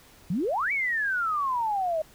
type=exponential two-way sweep; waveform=sine; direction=up then down; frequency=155.6 to 2309 to 615 Hz; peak=-24 dBFS; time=0.3-2.02 s; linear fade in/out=5 ms; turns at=0.72 s; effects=pink hiss -54 dBFS RMS until 2.14 s